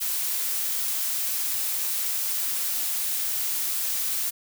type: noise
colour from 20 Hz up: blue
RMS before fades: -27 dBFS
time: 0-4.31 s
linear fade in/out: 20 ms
effects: none